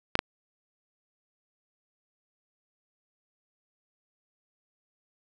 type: clicks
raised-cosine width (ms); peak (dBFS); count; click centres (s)
0.3; -6; 2; 0.154 / 0.191
effects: none